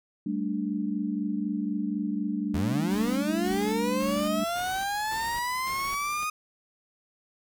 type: chord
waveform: sine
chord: G suspended second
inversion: none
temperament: equal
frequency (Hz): 196 / 220 / 293.7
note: G3 / A3 / D4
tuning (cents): 0 / 0 / 0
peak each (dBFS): -31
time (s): 0.26-4.44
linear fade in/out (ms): 5
type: linear sweep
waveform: 30% pulse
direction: up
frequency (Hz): 73.42 to 1244.5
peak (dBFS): -25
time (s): 2.54-6.3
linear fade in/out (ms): 5
type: noise with tremolo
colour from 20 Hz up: pink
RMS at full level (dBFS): -43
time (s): 2.89-6.25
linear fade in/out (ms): 20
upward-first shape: square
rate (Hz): 1.8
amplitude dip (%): 65
effects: none